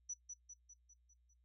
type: tone with echo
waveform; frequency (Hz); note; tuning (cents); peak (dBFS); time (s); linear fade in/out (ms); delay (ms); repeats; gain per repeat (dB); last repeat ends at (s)
sine; 5920; F#8; 0; -40; 0.09-0.14; 10; 200; 6; -5; 1.34
effects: noise-tail reverb RT60 0.1 s tail -17 dB re dry + added 60 Hz sine -70 dBFS peak until 1.44 s